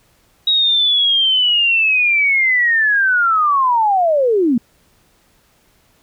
sine linear sweep, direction down, 3820 to 219.6 Hz, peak -11 dBFS, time 0.47-4.58 s, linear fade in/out 5 ms, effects pink hiss -56 dBFS RMS until 6.02 s

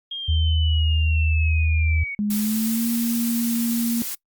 sine linear sweep, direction down, 3249 to 2217 Hz, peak -27 dBFS, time 0.11-2.15 s, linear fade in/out 5 ms
sine tone, 78.9 Hz, D#2, 25 cents sharp, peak -17 dBFS, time 0.28-2.04 s, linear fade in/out 10 ms
sine tone with pitch glide, 207.7 to 233.1 Hz, G#3 to A#3, 0 to 0 cents, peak -20 dBFS, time 2.19-4.02 s, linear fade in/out 0 ms, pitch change +200 cents, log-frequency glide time 2.3-2.87 s
blue noise, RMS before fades -29 dBFS, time 2.3-4.15 s, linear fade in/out 5 ms
effects noise-tail reverb RT60 0.1 s tail -23 dB re dry + Opus 48 kbps

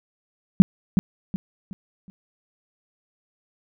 sine tone with echo, 190 Hz, F#3, 46 cents sharp, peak -4 dBFS, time 0.6-0.62 s, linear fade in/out 0 ms, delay 370 ms, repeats 4, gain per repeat -9 dB, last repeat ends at 2.1 s, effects none

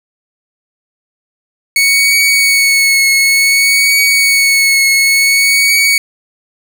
sawtooth tone with vibrato, 2217 Hz, C#7, in tune, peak -4 dBFS, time 1.76-5.98 s, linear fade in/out 2 ms, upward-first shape triangle, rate 0.56 Hz, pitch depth 28 cents each way, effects none

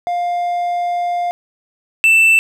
triangle tone pair in turn, 703 / 2660 Hz, F5 / E7, +11 / +15 cents, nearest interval octave + major seventh, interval 2304 cents, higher second, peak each -14 / -6 dBFS, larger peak second, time 0.07-1.31 / 2.04-2.39 s, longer first, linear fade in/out 0 ms, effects none

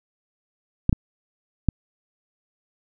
clicks, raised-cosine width 5 ms, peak -5 dBFS, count 3, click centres 0.894 / 0.928 / 1.687 s, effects none

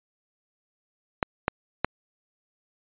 clicks, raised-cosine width 0.5 ms, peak -6 dBFS, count 3, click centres 1.228 / 1.481 / 1.846 s, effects resampled to 8000 Hz

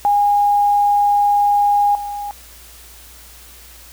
sine tone with level steps, 818 Hz, G#5, 26 cents flat, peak -11 / -23 dBFS, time 0.05-2.31 s, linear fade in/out 0 ms, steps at 1.95 s, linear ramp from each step 2 ms, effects added 59 Hz sine -44 dBFS peak until 3.92 s + white hiss -42 dBFS RMS until 3.92 s

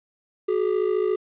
triangle ring-modulated tone, 398.3 Hz, G4, 28 cents sharp, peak -15 dBFS, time 0.48-1.16 s, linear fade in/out 10 ms, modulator 27.1 Hz, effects resampled to 8000 Hz + 9-bit

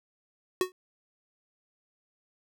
square tone with exponential decay, 368.5 Hz, F#4, 7 cents flat, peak -20 dBFS, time 0.61-0.72 s, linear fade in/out 1 ms, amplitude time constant 23 ms, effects none

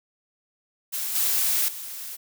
blue noise with level steps, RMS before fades -29 / -23 / -36 dBFS, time 0.92-2.17 s, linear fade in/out 20 ms, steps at 1.15 / 1.68 s, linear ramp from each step 5 ms, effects none

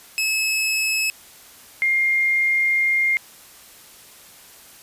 sawtooth / sine tone pair in turn, 2588 / 2119 Hz, E7 / C7, -32 / +21 cents, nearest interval minor third, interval 347 cents, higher first, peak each -16 dBFS, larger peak neither, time 0.18-1.1 / 1.82-3.17 s, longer second, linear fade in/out 0 ms, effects white hiss -46 dBFS RMS until 4.82 s + resampled to 32000 Hz

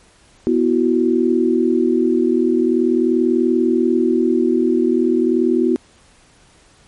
sine chord, B suspended fourth, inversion none, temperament equal, 246.9 / 329.6 / 370 Hz, B3 / E4 / F#4, 0 / 0 / 0 cents, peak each -17 dBFS, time 0.47-5.76 s, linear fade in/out 0 ms, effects pink hiss -51 dBFS RMS until 6.87 s + MP3 48 kbps

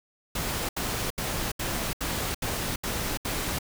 pink noise bursts, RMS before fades -30 dBFS, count 8, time 0.35-3.588 s, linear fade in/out 5 ms, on 340 ms, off 74 ms, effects none

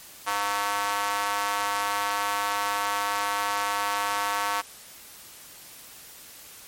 square tone with high-pass filter, 101.6 Hz, G#2, 38 cents flat, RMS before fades -27 dBFS, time 0.26-4.62 s, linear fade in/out 20 ms, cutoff 1000 Hz, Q 2.3, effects white hiss -46 dBFS RMS until 6.67 s + MP3 64 kbps

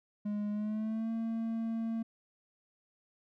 triangle tone with pitch glide, 207.7 to 226.5 Hz, G#3 to A#3, 0 to -50 cents, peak -30 dBFS, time 0.25-2.03 s, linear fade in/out 10 ms, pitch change +150 cents, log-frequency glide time 0.51-1.11 s, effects none

